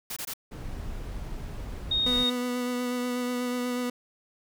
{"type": "noise bursts", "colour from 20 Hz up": "white", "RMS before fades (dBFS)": -35, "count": 3, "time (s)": [0.1, 0.337], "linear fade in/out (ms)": 5, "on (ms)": 65, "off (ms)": 21}
{"type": "noise", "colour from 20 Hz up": "brown", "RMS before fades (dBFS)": -36, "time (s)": [0.51, 2.24], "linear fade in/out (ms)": 10}
{"type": "tone", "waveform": "sine", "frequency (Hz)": 3719, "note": "A#7", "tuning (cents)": -5, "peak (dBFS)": -23, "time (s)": [1.91, 2.3], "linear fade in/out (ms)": 5}
{"type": "tone with vibrato", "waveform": "30% pulse", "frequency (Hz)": 246.9, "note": "B3", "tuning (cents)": 0, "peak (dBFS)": -25, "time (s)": [2.06, 3.9], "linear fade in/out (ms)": 5, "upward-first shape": "sine", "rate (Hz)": 8.2, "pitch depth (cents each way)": 15}
{"effects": []}